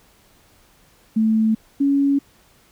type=tone pair in turn; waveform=sine; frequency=220 / 279.5 Hz; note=A3 / C#4; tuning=0 / +14 cents; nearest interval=major third; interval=414 cents; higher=second; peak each=-14 dBFS; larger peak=neither; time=1.16-1.55 / 1.8-2.19 s; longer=neither; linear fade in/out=10 ms; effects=pink hiss -55 dBFS RMS until 2.71 s